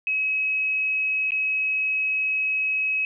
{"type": "tone with dropouts", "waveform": "sine", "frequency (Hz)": 2557, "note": "D#7", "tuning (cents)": 47, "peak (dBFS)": -21, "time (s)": [0.07, 3.05], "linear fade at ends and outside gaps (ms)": 1, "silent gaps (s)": [1.307, 1.319], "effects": []}